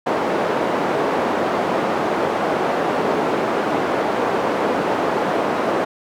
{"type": "band-pass noise", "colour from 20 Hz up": "white", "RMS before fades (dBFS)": -20, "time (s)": [0.06, 5.85], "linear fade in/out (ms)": 10, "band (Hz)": [260, 740], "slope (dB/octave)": 12, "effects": []}